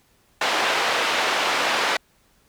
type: band-pass noise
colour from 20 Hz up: pink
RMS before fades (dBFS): -22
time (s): 0.41-1.97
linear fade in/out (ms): 5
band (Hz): 660 to 3700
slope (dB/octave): 12
effects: pink hiss -61 dBFS RMS until 2.48 s